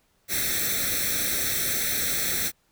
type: noise with comb filter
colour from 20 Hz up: white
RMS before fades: -26 dBFS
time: 0.28-2.52 s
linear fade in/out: 50 ms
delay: 0.51 ms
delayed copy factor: +0.9
effects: pink hiss -67 dBFS RMS until 2.71 s